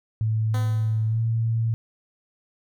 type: tone with pitch glide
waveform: sine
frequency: 110 to 113.75 Hz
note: A2 to A#2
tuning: 0 to -42 cents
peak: -20 dBFS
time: 0.21-1.74 s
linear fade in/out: 0 ms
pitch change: +58 cents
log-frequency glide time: 1.08-1.2 s
type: tone with exponential decay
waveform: 10% pulse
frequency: 254.1 Hz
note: B3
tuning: 49 cents sharp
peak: -23 dBFS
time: 0.54-1.28 s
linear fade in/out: 1 ms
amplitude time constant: 160 ms
effects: none